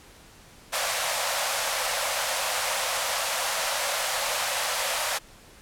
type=high-pass noise; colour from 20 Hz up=pink; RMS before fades=-27 dBFS; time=0.72-5.19 s; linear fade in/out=20 ms; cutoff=510 Hz; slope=96 dB/octave; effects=pink hiss -51 dBFS RMS until 5.61 s + low-pass 12000 Hz 12 dB/octave